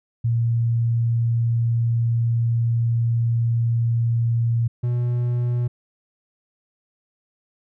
sine / triangle tone pair in turn, 116.54 / 121.47 Hz, A#2 / B2, 0 / -28 cents, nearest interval minor second, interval 72 cents, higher second, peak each -17 dBFS, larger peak neither, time 0.24-4.68 / 4.83-5.68 s, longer first, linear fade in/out 10 ms, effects none

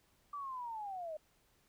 sine linear sweep, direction down, 1174.7 to 602 Hz, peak -40 dBFS, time 0.33-1.17 s, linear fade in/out 5 ms, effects pink hiss -72 dBFS RMS until 1.68 s

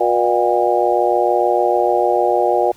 harmonic tone with a mistuned harmonic, 120.5 Hz, B2, 42 cents flat, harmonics 3 / 4 / 5 / 6 / 7, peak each -19 / -19 / -19 / -19 / -19 dBFS, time 0-2.72 s, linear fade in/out 10 ms, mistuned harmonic 7, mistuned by -71 cents, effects pink hiss -48 dBFS RMS until 2.76 s

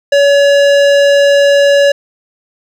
sine tone with hard clipping, 566 Hz, C#5, 36 cents sharp, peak -7 dBFS, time 0.12-1.92 s, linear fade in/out 5 ms, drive 16 dB, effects none

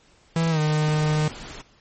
45% pulse tone with pitch glide, 164.81 to 152.89 Hz, E3 to D#3, 0 to -30 cents, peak -19 dBFS, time 0.36-1.28 s, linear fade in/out 2 ms, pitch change -130 cents, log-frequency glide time 0.5-0.59 s
pink noise, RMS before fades -38 dBFS, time 0.87-1.62 s, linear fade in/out 10 ms
effects pink hiss -57 dBFS RMS until 1.8 s + MP3 32 kbps

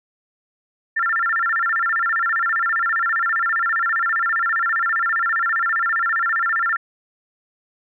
sine tone with vibrato, 1568 Hz, G6, in tune, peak -17 dBFS, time 0.96-6.77 s, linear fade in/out 10 ms, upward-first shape square, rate 15 Hz, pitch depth 230 cents each way, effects none

